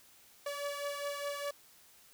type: beating tone pair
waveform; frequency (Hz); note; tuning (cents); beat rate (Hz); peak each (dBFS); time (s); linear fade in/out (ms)
sawtooth; 571 / 575.9; D5 / D5; -49 / -34; 4.9; -34 / -38; 0.46-1.51; 5
effects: white hiss -61 dBFS RMS until 2.13 s